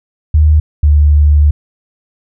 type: tone pair in turn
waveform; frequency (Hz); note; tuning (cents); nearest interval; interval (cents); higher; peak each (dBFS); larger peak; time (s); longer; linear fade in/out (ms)
sine; 76.5 / 73.98; D#2 / D2; -29 / +13; minor second; 58; first; -4; neither; 0.34-0.6 / 0.83-1.51; second; 5
effects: none